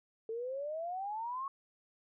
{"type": "exponential sweep", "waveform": "sine", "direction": "up", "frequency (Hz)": [440, 1115], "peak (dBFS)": -36, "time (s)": [0.29, 1.48], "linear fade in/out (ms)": 2, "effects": []}